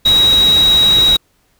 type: tone in noise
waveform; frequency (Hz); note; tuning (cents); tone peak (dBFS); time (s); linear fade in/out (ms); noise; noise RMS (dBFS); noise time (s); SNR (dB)
sine; 3828; A#7; +45; -7; 0.05-1.17; 10; pink; -22; 0.05-1.17; +12
effects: pink hiss -58 dBFS RMS until 1.59 s